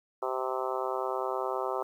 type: harmonic tone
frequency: 129.8 Hz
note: C3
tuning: 13 cents flat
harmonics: 3 / 4 / 5 / 6 / 7 / 8 / 9 / 10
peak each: -35 / -36 / -37 / -38 / -38 / -39 / -40 / -40 dBFS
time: 0.22-1.83 s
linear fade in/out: 5 ms
effects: 10-bit